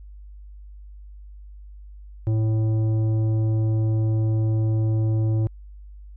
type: tone with tanh clipping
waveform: sine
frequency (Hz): 110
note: A2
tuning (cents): 0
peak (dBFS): -20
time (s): 2.27-5.47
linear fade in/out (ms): 0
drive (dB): 10
effects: added 50 Hz sine -39 dBFS peak until 6.16 s